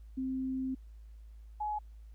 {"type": "tone pair in turn", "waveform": "sine", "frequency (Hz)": [261.6, 843.6], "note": ["C4", "G#5"], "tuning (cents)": [0, 27], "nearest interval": "octave + minor sixth", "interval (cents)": 2027, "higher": "second", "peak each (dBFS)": [-32, -32], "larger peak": "neither", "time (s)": [[0.17, 0.75], [1.6, 1.79]], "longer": "first", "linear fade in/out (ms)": 10, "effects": ["added 54 Hz sine -48 dBFS peak until 2.14 s", "pink hiss -75 dBFS RMS until 2.14 s"]}